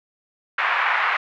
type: band-pass noise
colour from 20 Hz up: pink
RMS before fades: -21 dBFS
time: 0.58-1.17 s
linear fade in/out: 5 ms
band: 940 to 2300 Hz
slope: 24 dB/octave
effects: none